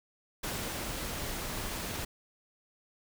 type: noise with ADSR envelope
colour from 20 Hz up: pink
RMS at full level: -35 dBFS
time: 0.43-2.05 s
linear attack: 9 ms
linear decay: 340 ms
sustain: -2 dB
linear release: 7 ms
effects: none